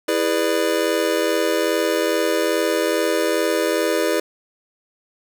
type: chord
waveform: square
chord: E dominant seventh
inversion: none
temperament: just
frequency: 329.6 / 412 / 494.4 / 593.3 Hz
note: E4 / G#4 / B4 / D5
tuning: 0 / -14 / +2 / +18 cents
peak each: -24 dBFS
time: 0.08-4.2 s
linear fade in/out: 5 ms
effects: none